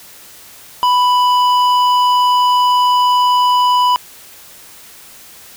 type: tone with hard clipping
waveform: sine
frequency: 991 Hz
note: B5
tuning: 6 cents sharp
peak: -11 dBFS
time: 0.83-3.96 s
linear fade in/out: 0 ms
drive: 9 dB
effects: white hiss -39 dBFS RMS until 5.56 s